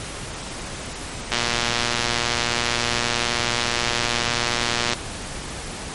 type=click train; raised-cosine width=0.2 ms; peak=-3 dBFS; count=431; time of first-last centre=1.32-4.933 s; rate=119 Hz; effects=pink hiss -32 dBFS RMS until 5.94 s + MP3 48 kbps